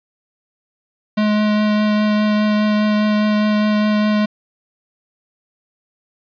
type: tone with vibrato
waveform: square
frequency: 211.4 Hz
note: G#3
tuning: 31 cents sharp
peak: -14 dBFS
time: 1.17-4.26 s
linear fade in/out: 10 ms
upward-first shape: triangle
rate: 4.9 Hz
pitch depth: 11 cents each way
effects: resampled to 11025 Hz + 8-bit